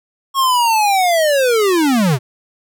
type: linear sweep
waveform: square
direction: down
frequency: 1100 to 116.54 Hz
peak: -12 dBFS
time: 0.34-2.19 s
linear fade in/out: 50 ms
effects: none